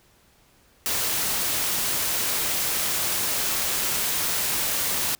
white noise, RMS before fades -25 dBFS, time 0.86-5.15 s, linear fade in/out 0 ms, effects pink hiss -59 dBFS RMS until 5.19 s

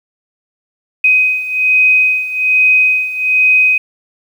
sine beating tone pair, 2513 / 2514.2 Hz, D#7 / D#7, +17 / +17 cents, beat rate 1.2 Hz, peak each -10 / -14 dBFS, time 1.04-3.78 s, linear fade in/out 5 ms, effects 7-bit

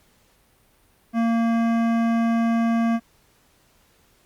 sine tone with hard clipping, 230 Hz, A#3, 23 cents flat, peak -20 dBFS, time 1.13-3 s, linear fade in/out 50 ms, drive 15 dB, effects pink hiss -60 dBFS RMS until 4.25 s + Opus 48 kbps

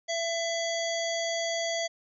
harmonic tone with a mistuned harmonic, 669 Hz, E5, 25 cents sharp, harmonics 1 / 3 / 5 / 7 / 9 / 10, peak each -30 / -35 / -37 / -38 / -40 / -40 dBFS, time 0.08-1.88 s, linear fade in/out 20 ms, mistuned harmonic 7, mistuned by -26 cents, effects none

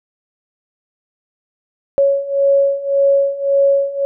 sine beating tone pair, 554.4 / 556.2 Hz, C#5 / C#5, 0 / +6 cents, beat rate 1.8 Hz, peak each -16 / -13 dBFS, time 1.98-4.05 s, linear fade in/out 0 ms, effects none

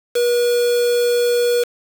triangle tone with quantisation, 482 Hz, B4, 42 cents flat, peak -12 dBFS, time 0.15-1.64 s, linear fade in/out 10 ms, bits 4, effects none

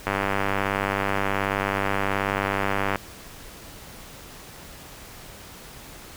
click train, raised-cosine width 0.5 ms, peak -8 dBFS, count 286, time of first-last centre 0.07-2.958 s, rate 98.7 Hz, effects pink hiss -43 dBFS RMS until 6.16 s

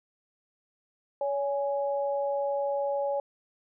sine tone pair together, 563.9 / 830.6 Hz, C#5 / G#5, +30 / 0 cents, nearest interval perfect fifth, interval 670 cents, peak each -27 / -33 dBFS, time 1.21-3.2 s, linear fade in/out 2 ms, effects none

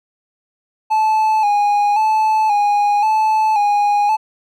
triangle tone with vibrato, 846 Hz, G#5, 32 cents sharp, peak -10 dBFS, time 0.9-4.17 s, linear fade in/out 20 ms, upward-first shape square, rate 0.94 Hz, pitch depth 48 cents each way, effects none

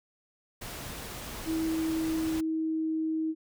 pink noise, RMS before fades -40 dBFS, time 0.61-2.41 s, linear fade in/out 10 ms
sine tone with pitch glide, 322.2 to 317.8 Hz, E4 to D#4, -39 to +37 cents, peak -27 dBFS, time 1.45-3.35 s, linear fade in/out 50 ms, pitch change -24 cents, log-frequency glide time 1.66-2.92 s
effects none

